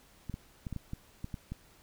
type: clicks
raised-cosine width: 5 ms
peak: -25 dBFS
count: 9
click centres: 0.297 / 0.341 / 0.668 / 0.727 / 0.763 / 0.934 / 1.244 / 1.342 / 1.52 s
effects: pink hiss -61 dBFS RMS until 1.82 s